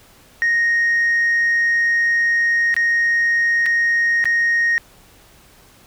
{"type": "tone with dropouts", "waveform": "sine", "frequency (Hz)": 1864.7, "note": "A#6", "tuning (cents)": 0, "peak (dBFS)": -12, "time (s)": [0.42, 4.78], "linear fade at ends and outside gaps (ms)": 0, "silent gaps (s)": [[2.742, 2.765], [3.659, 3.663], [4.241, 4.255]], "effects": ["tanh soft clip ceiling -12 dBFS", "pink hiss -49 dBFS RMS until 5.86 s"]}